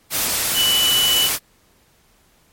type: tone in noise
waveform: sine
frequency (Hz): 2971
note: F#7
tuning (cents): +6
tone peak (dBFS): -15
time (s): 0.54-1.3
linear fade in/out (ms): 50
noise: white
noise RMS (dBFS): -20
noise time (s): 0.1-1.39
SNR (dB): +2
effects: pink hiss -57 dBFS RMS until 2.52 s + MP3 64 kbps